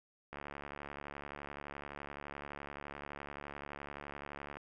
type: click train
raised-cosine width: 0.5 ms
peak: -29 dBFS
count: 305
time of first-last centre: 0.33-4.57 s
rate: 71.7 Hz
effects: none